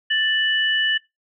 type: tone pair together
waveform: sine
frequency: 1764.8 / 2956 Hz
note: A6 / F#7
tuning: +5 / -2 cents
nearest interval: major sixth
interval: 893 cents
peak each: -20 dBFS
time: 0.1-0.98 s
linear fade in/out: 10 ms
effects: noise-tail reverb RT60 0.2 s tail -22 dB re dry